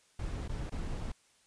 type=noise with dropouts; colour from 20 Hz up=brown; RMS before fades=-37 dBFS; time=0.19-1.12 s; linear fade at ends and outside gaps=5 ms; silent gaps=0.479-0.492 / 0.697-0.719 s; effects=white hiss -67 dBFS RMS until 1.46 s + resampled to 22050 Hz